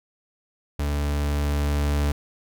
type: tone with level ramp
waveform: 40% pulse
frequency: 72.6 Hz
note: D2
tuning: 19 cents flat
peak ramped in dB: -22 to -19 dBFS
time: 0.79-2.12 s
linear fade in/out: 5 ms
effects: none